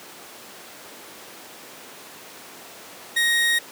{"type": "tone", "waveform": "30% pulse", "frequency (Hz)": 1874, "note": "A#6", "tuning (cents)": 9, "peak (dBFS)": -15, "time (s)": [3.16, 3.59], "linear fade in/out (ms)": 10, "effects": ["pink hiss -41 dBFS RMS until 3.71 s", "high-pass 300 Hz 12 dB/octave"]}